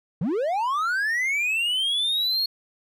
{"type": "linear sweep", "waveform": "triangle", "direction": "up", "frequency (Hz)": [138.59, 4339], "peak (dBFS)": -20, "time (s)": [0.21, 2.46], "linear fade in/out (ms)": 5, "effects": []}